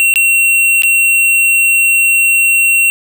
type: tone with dropouts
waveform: square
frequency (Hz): 2730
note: F7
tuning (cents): -40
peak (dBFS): -8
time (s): 0-2.9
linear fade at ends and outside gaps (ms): 0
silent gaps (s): 0.139-0.158 / 0.821-0.834
effects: none